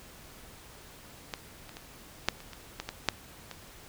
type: clicks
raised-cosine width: 0.2 ms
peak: -16 / -28 / -25 / -6 / -29 / -26 / -17 / -17 / -6 / -23 dBFS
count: 10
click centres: 1.338 / 1.693 / 1.769 / 2.286 / 2.404 / 2.533 / 2.8 / 2.89 / 3.087 / 3.513 s
effects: pink hiss -51 dBFS RMS until 3.88 s